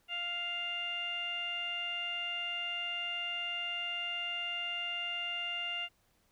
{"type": "tone with low-pass filter", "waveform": "15% pulse", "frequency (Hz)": 699, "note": "F5", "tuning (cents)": 1, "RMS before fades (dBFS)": -37, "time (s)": [0.08, 5.89], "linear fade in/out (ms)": 50, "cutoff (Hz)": 2700, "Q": 9.8, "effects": ["pink hiss -72 dBFS RMS until 6.31 s"]}